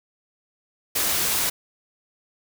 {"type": "noise", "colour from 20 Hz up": "white", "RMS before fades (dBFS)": -23, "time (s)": [0.95, 1.5], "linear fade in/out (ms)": 10, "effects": []}